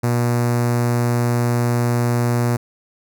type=tone with notch filter; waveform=sawtooth; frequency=120 Hz; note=B2; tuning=49 cents flat; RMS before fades=-18 dBFS; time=0.03-2.57 s; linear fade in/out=10 ms; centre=3200 Hz; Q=0.88; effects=none